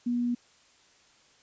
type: tone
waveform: sine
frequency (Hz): 241.6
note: B3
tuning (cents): -38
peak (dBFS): -25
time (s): 0.06-0.35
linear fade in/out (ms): 10
effects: white hiss -61 dBFS RMS until 1.42 s + resampled to 16000 Hz